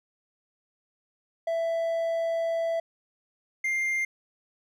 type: tone pair in turn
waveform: triangle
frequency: 663 / 2105 Hz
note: E5 / C7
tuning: +10 / +10 cents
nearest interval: octave + minor sixth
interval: 2000 cents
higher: second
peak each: -23 dBFS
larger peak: neither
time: 1.47-2.8 / 3.64-4.05 s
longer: first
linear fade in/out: 5 ms
effects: none